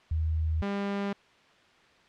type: tone pair in turn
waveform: sine / sawtooth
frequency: 79.4 / 200.1 Hz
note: D#2 / G3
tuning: +36 / +36 cents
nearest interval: octave + major third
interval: 1600 cents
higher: second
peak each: -25 dBFS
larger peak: neither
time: 0.11-0.62 / 0.62-1.13 s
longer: neither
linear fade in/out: 5 ms
effects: white hiss -59 dBFS RMS until 2.08 s + low-pass 3000 Hz 12 dB/octave